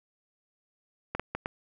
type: clicks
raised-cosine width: 0.5 ms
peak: -16 dBFS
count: 4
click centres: 1.15 / 1.196 / 1.35 / 1.459 s
effects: none